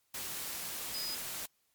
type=tone in noise; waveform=sine; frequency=4978 Hz; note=D#8; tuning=in tune; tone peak=-37 dBFS; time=0.94-1.15 s; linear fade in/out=5 ms; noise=white; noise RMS=-40 dBFS; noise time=0.14-1.46 s; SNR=0 dB; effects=white hiss -75 dBFS RMS until 1.74 s + MP3 96 kbps